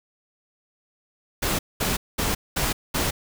pink noise bursts, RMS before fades -24 dBFS, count 5, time 1.42-3.11 s, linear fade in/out 10 ms, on 170 ms, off 210 ms, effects none

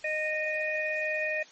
harmonic tone, 617 Hz, D#5, 15 cents flat, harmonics 1 / 3 / 4, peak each -32 / -32 / -32 dBFS, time 0.04-1.43 s, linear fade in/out 5 ms, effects white hiss -53 dBFS RMS until 1.51 s + MP3 32 kbps

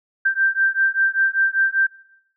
sine beating tone pair, 1568 / 1573.1 Hz, G6 / G6, 0 / +6 cents, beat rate 5.1 Hz, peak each -19 dBFS, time 0.25-1.87 s, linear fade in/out 10 ms, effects noise-tail reverb RT60 0.8 s tail -20 dB re dry

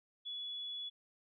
sine tone, 3405 Hz, G#7, 42 cents sharp, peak -40 dBFS, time 0.25-0.9 s, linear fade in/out 20 ms, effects none

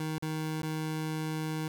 25% pulse tone with dropouts, 156.7 Hz, D#3, 13 cents sharp, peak -28 dBFS, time 0-1.68 s, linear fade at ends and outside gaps 2 ms, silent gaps 0.182-0.224 / 0.62-0.631 s, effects 10-bit

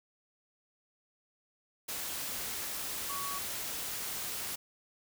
sine tone in noise, 1126 Hz, C#6, 27 cents sharp, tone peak -38 dBFS, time 3.09-3.39 s, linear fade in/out 10 ms, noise white, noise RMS -38 dBFS, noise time 1.88-4.56 s, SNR -3 dB, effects none

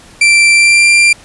40% pulse tone with pitch glide, 2349 to 2374 Hz, D7 to D7, 0 to +18 cents, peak -4 dBFS, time 0.21-1.13 s, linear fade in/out 5 ms, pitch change +18 cents, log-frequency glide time 0.53-0.87 s, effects pink hiss -39 dBFS RMS until 1.24 s + resampled to 24000 Hz

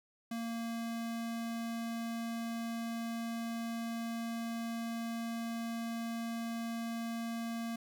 square tone, 230.5 Hz, A#3, 19 cents flat, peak -37 dBFS, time 0.31-7.76 s, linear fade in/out 5 ms, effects none

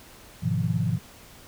sine chord, F half-diminished seventh, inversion first, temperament just, 104.77 / 125.72 / 157.15 / 174.61 Hz, Ab2 / Cb3 / Eb3 / F3, +16 / +31 / +18 / 0 cents, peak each -28 dBFS, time 0.42-0.99 s, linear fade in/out 20 ms, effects pink hiss -49 dBFS RMS until 1.47 s

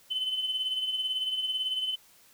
sine tone with tremolo, 3041 Hz, F#7, 47 cents sharp, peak -24 dBFS, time 0.1-1.96 s, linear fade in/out 20 ms, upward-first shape sine, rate 18 Hz, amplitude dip 60%, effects tanh soft clip ceiling -24 dBFS + white hiss -59 dBFS RMS until 2.33 s

